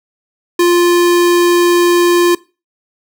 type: tone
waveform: square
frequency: 349.2 Hz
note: F4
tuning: in tune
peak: -8 dBFS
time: 0.59-2.35 s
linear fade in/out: 5 ms
effects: noise-tail reverb RT60 0.3 s tail -21 dB re dry